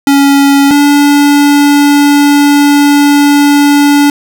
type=tone pair in turn; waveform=square; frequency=279.5 / 287.9 Hz; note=C#4 / D4; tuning=+14 / -34 cents; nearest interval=minor second; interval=52 cents; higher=second; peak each=-4 dBFS; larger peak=neither; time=0.07-0.71 / 0.71-4.1 s; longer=second; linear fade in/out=2 ms; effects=none